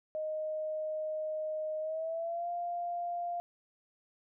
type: tone with pitch glide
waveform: sine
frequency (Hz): 621 to 697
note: D#5 to F5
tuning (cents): -3 to -4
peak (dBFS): -33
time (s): 0.15-3.4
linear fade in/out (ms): 0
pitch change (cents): +199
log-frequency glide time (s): 1.8-2.49
effects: none